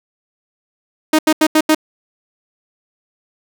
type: tone bursts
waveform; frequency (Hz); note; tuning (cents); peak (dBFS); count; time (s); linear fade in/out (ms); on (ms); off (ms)
sawtooth; 311.1; D#4; 0; -5; 5; 1.13-1.748; 5; 58; 82
effects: none